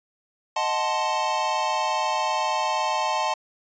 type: chord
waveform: square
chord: D# diminished seventh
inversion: none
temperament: equal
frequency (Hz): 622.3 / 740 / 880 / 1046.5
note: D#5 / F#5 / A5 / C6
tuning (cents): 0 / 0 / 0 / 0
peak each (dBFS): -31 / -31 / -26 / -29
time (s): 0.56-3.34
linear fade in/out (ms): 5
effects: resampled to 16000 Hz